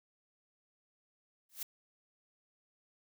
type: noise with exponential growth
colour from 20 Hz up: blue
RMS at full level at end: -35 dBFS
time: 1.49-1.63 s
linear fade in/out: 5 ms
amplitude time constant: 30 ms
effects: none